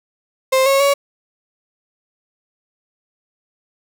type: tone with pitch steps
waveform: 35% pulse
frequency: 525 / 547 / 561 Hz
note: C5 / C#5 / C#5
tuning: +6 / -23 / +21 cents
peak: -10 dBFS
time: 0.52-0.94 s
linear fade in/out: 10 ms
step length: 140 ms
effects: none